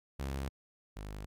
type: tone pair in turn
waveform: sawtooth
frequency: 68 / 50.94 Hz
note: C#2 / G#1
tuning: -33 / -33 cents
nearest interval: perfect fourth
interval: 500 cents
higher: first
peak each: -31 / -37 dBFS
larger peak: first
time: 0.19-0.49 / 0.96-1.26 s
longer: neither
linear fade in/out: 10 ms
effects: MP3 96 kbps